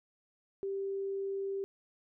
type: tone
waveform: sine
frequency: 392 Hz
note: G4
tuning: in tune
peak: -33 dBFS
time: 0.63-1.64 s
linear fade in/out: 0 ms
effects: none